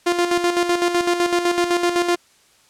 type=tone with tremolo; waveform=sawtooth; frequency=349.2 Hz; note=F4; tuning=in tune; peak=-11 dBFS; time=0.06-2.16 s; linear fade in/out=10 ms; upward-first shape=square; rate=7.9 Hz; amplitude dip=55%; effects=white hiss -55 dBFS RMS until 2.69 s + low-pass 9000 Hz 12 dB/octave